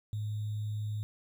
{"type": "tone with sample-and-hold", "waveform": "sine", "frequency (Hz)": 105.9, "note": "G#2", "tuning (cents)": 34, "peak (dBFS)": -32, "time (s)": [0.13, 1.03], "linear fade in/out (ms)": 0, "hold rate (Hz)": 3675, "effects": []}